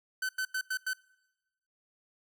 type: tone bursts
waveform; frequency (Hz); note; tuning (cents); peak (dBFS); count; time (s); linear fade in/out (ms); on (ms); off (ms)
45% pulse; 1522; F#6; +48; -30; 5; 0.22-0.934; 5; 70; 91
effects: noise-tail reverb RT60 1.0 s tail -23 dB re dry